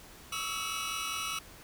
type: tone cluster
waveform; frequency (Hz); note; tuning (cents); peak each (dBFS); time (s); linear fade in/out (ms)
20% pulse; 1124 / 1280 / 1325 / 2916; C#6 / D#6 / E6 / F#7; +24 / +49 / +9 / -26; -37 / -35 / -33 / -33; 0.32-1.39; 5
effects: pink hiss -52 dBFS RMS until 1.63 s